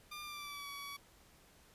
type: tone with pitch glide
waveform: 15% pulse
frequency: 1199 to 1132.4 Hz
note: D6 to C#6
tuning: +36 to +37 cents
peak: -38 dBFS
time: 0.11-0.97 s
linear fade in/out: 10 ms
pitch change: -99 cents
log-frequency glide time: 0.22-0.69 s
effects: pink hiss -64 dBFS RMS until 1.74 s + resampled to 32000 Hz